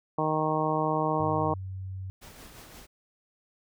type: harmonic tone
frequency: 155.56 Hz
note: D#3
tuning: in tune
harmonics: 1 / 2 / 3 / 4 / 5 / 6 / 7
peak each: -32 / -32 / -32 / -32 / -32 / -32 / -32 dBFS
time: 0.18-1.54 s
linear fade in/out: 5 ms
type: tone with pitch glide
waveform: sine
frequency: 103.83 to 94.66 Hz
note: G#2 to F#2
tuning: 0 to +40 cents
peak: -34 dBFS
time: 1.2-2.1 s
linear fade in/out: 0 ms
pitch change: -160 cents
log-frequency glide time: 1.4-1.53 s
type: noise with tremolo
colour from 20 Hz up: pink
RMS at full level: -47 dBFS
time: 2.21-2.87 s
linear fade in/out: 20 ms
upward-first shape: sine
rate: 5.8 Hz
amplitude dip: 35%
effects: none